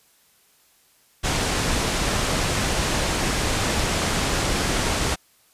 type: low-pass noise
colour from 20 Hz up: pink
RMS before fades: -23 dBFS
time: 1.23-5.16 s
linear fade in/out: 20 ms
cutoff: 9300 Hz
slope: 24 dB/octave
effects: white hiss -59 dBFS RMS until 5.53 s + resampled to 32000 Hz